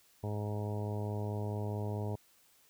harmonic tone, 104.6 Hz, G#2, 13 cents sharp, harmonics 1 / 2 / 3 / 4 / 5 / 6 / 7 / 8 / 9, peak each -35 / -43 / -47 / -43 / -48 / -47 / -51 / -51 / -51 dBFS, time 0.23-2.16 s, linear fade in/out 10 ms, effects white hiss -66 dBFS RMS until 2.69 s

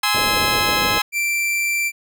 15% pulse chord, Ab augmented, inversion none, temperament just, 830.6 / 1038.3 / 1297.8 Hz, Ab5 / C6 / E6, 0 / -14 / -27 cents, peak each -15 dBFS, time 0.03-1.02 s, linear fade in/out 5 ms
white low-pass noise, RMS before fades -27 dBFS, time 0.14-0.99 s, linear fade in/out 10 ms, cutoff 650 Hz, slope 96 dB/octave
45% pulse tone, 2349 Hz, D7, in tune, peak -18 dBFS, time 1.12-1.92 s, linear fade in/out 50 ms
effects none

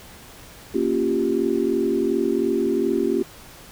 sine chord, G half-diminished seventh, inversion first, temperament equal, 233.1 / 277.2 / 349.2 / 392 Hz, Bb3 / Db4 / F4 / G4, 0 / 0 / 0 / 0 cents, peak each -26 / -25 / -23 / -23 dBFS, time 0.74-3.23 s, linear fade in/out 10 ms, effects pink hiss -44 dBFS RMS until 3.71 s

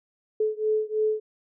sine beating tone pair, 430 / 433.1 Hz, A4 / A4, -40 / -27 cents, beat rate 3.1 Hz, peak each -25 / -26 dBFS, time 0.4-1.2 s, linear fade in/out 5 ms, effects none

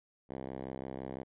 5% pulse tone with band-pass filter, 65.9 Hz, C2, 13 cents sharp, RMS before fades -42 dBFS, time 0.29-1.24 s, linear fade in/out 20 ms, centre 290 Hz, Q 0.54, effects resampled to 8000 Hz

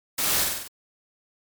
white noise with echo, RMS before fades -25 dBFS, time 0.18-0.44 s, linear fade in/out 5 ms, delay 48 ms, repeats 5, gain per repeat -3 dB, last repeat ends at 0.68 s, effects MP3 96 kbps

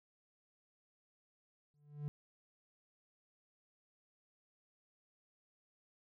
triangle tone with exponential growth, 146.83 Hz, D3, in tune, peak -33 dBFS, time 1.74-2.08 s, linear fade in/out 0 ms, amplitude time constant 72 ms, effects none

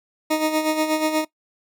20% pulse tone with tremolo, 311.1 Hz, D#4, in tune, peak -12 dBFS, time 0.3-1.25 s, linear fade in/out 10 ms, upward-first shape sine, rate 8.3 Hz, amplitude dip 60%, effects noise-tail reverb RT60 0.1 s tail -19 dB re dry

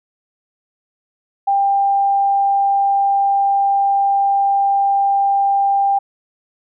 sine tone, 794 Hz, G5, 22 cents sharp, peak -12 dBFS, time 1.47-5.99 s, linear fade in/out 10 ms, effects none

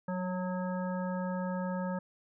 harmonic tone with a mistuned harmonic, 182.5 Hz, F#3, 24 cents flat, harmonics 1 / 3 / 5 / 7 / 9, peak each -33 / -38 / -41 / -46 / -47 dBFS, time 0.08-1.99 s, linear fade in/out 5 ms, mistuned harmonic 1, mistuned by +19 cents, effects none

